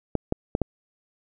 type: clicks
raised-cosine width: 2 ms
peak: -9 dBFS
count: 4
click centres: 0.153 / 0.324 / 0.551 / 0.617 s
effects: none